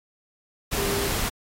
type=tone in noise; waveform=sine; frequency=399.8 Hz; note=G4; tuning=34 cents sharp; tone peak=-28 dBFS; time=0.76-1.09 s; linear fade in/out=20 ms; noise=pink; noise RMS=-26 dBFS; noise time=0.71-1.3 s; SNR=-5 dB; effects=AAC 48 kbps